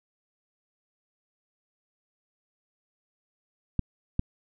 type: clicks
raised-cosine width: 5 ms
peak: -12 dBFS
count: 2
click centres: 3.793 / 4.194 s
effects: none